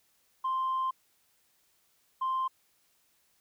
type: tone bursts at uneven times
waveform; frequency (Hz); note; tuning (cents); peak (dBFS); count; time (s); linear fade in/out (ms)
sine; 1046.5; C6; 0; -26; 2; 0.44-0.91 / 2.21-2.48; 10
effects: tanh soft clip ceiling -25 dBFS + white hiss -70 dBFS RMS until 3.4 s

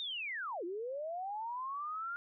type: linear two-way sweep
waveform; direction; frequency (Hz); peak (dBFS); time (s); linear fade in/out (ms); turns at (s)
sine; down then up; 3729 to 330.4 to 1421; -37; 0-2.16; 0; 0.64
effects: none

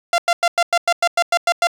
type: tone bursts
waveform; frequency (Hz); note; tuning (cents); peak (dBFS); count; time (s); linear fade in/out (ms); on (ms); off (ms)
sawtooth; 689; F5; -24; -9; 11; 0.13-1.671; 2; 51; 98
effects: low-pass 8000 Hz 12 dB/octave + 7-bit

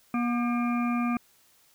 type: harmonic tone with a mistuned harmonic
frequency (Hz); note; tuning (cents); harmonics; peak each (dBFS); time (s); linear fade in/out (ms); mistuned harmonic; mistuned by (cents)
240; B3; -49; 1 / 3 / 5 / 7 / 9 / 10; -25 / -36 / -33 / -45 / -47 / -38; 0.14-1.17; 2; 7; -78
effects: white hiss -62 dBFS RMS until 1.74 s

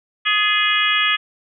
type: harmonic tone with a mistuned harmonic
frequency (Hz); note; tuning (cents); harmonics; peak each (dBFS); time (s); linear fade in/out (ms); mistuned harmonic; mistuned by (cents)
415.3; G#4; 0; 3 / 4 / 5 / 6 / 7 / 8; -22 / -22 / -22 / -22 / -22 / -22; 0.25-1.17; 20; 4; +48
effects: none

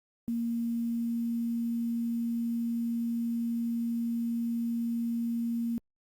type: tone with quantisation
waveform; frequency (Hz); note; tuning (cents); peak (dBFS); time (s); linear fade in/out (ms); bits
sine; 233.1; A#3; 0; -28; 0.28-5.78; 0; 9
effects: Opus 48 kbps

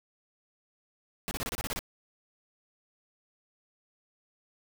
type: noise bursts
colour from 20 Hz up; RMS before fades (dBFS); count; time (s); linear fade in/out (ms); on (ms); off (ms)
pink; -34; 9; 1.28-1.791; 0; 31; 29
effects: none

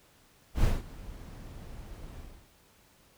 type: noise with ADSR envelope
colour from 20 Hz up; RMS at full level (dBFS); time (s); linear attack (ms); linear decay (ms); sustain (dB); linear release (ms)
brown; -24; 0.54-2.49; 97; 180; -20; 300
effects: pink hiss -62 dBFS RMS until 3.17 s

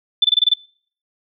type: tone bursts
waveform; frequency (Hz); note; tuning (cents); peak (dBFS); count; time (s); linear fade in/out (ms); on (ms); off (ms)
sine; 3520; A7; 0; -9; 7; 0.22-0.539; 5; 25; 24
effects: noise-tail reverb RT60 0.5 s tail -22 dB re dry

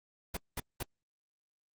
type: noise bursts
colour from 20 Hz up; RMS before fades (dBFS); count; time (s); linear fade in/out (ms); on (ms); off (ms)
pink; -36; 3; 0.34-0.83; 5; 30; 200
effects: Opus 32 kbps

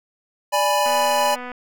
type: chord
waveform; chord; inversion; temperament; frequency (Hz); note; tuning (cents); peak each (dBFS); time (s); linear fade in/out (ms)
square; G# diminished; second; equal; 587.3 / 830.6 / 987.8; D5 / G#5 / B5; 0 / 0 / 0; -22; 0.52-1.36; 20
type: click train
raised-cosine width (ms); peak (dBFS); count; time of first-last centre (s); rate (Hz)
0.5; -19; 164; 0.86-1.517; 248
effects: none

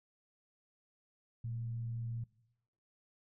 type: tone with frequency modulation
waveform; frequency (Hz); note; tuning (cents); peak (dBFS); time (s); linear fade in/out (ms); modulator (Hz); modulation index
sine; 116.54; A#2; 0; -37; 1.44-2.24; 5; 94.8; 0.21
effects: noise-tail reverb RT60 0.9 s tail -22 dB re dry

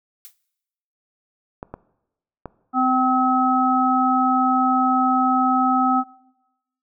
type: noise with exponential decay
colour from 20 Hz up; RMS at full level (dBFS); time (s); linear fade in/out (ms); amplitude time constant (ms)
blue; -36; 0.25-0.36; 0; 23
type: clicks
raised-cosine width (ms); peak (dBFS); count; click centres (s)
1; -17; 3; 1.629 / 1.74 / 2.457
type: harmonic tone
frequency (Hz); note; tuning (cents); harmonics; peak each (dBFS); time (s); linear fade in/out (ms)
257.1; C4; -30; 1 / 3 / 5; -20 / -20 / -20; 2.73-6.04; 50
effects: noise-tail reverb RT60 0.9 s tail -19 dB re dry

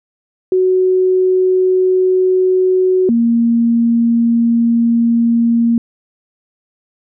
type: tone pair in turn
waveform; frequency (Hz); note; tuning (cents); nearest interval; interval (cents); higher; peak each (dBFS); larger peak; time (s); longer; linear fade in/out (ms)
sine; 371.3 / 233; F#4 / A#3; +6 / -1; minor sixth; 807; first; -9; neither; 0.52-3.09 / 3.09-5.78; second; 2
effects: none

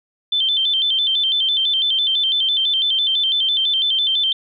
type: tone with vibrato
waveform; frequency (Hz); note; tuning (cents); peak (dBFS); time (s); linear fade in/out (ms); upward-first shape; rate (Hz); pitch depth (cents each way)
sine; 3322; G#7; 0; -15; 0.32-4.33; 5; square; 6; 100
effects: none

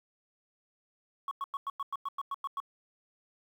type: tone bursts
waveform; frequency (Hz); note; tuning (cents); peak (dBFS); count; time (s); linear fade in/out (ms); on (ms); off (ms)
sine; 1108.7; C#6; 0; -29; 11; 1.28-2.602; 2; 32; 97
effects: tanh soft clip ceiling -31 dBFS + 10-bit

